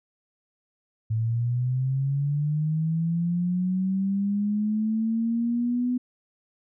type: linear sweep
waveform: sine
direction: up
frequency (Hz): 109.5 to 250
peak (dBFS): -22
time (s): 1.1-5.98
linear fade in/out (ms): 10
effects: none